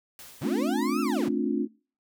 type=noise with exponential decay; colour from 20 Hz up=white; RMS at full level=-44 dBFS; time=0.19-1.3 s; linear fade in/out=1 ms; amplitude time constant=240 ms
type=linear two-way sweep; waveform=35% pulse; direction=up then down; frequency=103.83 to 1357 to 103.83 Hz; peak=-30 dBFS; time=0.41-1.29 s; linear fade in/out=10 ms; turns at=1.01 s
type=chord; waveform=sine; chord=D minor seventh; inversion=second; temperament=just; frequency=220.2 / 264.3 / 293.7 / 352.4 Hz; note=A3 / C4 / D4 / F4; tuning=+2 / +18 / 0 / +16 cents; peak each=-30 / -29 / -29 / -31 dBFS; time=0.42-1.68 s; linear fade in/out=50 ms
effects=noise-tail reverb RT60 0.4 s tail -26 dB re dry